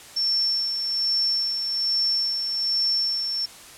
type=tone with tremolo; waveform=sine; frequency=5420 Hz; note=E8; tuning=47 cents sharp; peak=-19 dBFS; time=0.16-3.46 s; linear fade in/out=10 ms; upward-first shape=sine; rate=1.2 Hz; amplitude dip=45%; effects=white hiss -44 dBFS RMS until 3.77 s + low-pass 10000 Hz 12 dB/octave